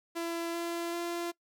sawtooth tone with pitch steps, 336.6 / 339.9 / 343.3 Hz, E4 / F4 / F4, +36 / -47 / -30 cents, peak -29 dBFS, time 0.15-1.32 s, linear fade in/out 20 ms, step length 390 ms, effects noise-tail reverb RT60 0.1 s tail -21 dB re dry

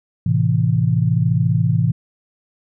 sine chord, A minor, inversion none, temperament equal, 110 / 130.81 / 164.81 Hz, A2 / C3 / E3, 0 / 0 / 0 cents, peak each -18 dBFS, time 0.26-1.92 s, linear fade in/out 5 ms, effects none

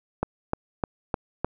click train, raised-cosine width 1 ms, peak -10 dBFS, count 5, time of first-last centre 0.23-1.446 s, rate 3.29 Hz, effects none

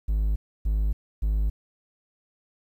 triangle tone bursts, 52.3 Hz, G#1, 13 cents sharp, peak -19 dBFS, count 3, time 0.08-1.5 s, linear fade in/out 10 ms, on 280 ms, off 290 ms, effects 10-bit

